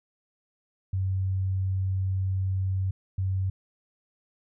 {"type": "tone pair in turn", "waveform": "sine", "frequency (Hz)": [94.9, 94.9], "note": ["F#2", "F#2"], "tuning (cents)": [44, 44], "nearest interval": "unison", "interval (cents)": 0, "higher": "neither", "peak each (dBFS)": -24, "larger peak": "neither", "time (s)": [[0.93, 2.91], [3.18, 3.5]], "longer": "first", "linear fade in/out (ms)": 5, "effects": []}